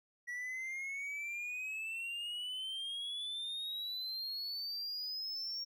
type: exponential sweep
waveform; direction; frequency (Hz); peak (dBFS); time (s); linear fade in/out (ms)
triangle; up; 1930 to 5570; -37; 0.27-5.65; 20
effects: none